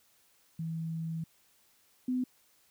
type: tone pair in turn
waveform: sine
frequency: 162.9 / 252.9 Hz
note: E3 / B3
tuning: -20 / +41 cents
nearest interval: minor sixth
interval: 761 cents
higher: second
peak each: -33 / -28 dBFS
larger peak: second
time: 0.59-1.24 / 2.08-2.24 s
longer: first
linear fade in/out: 5 ms
effects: white hiss -67 dBFS RMS until 2.7 s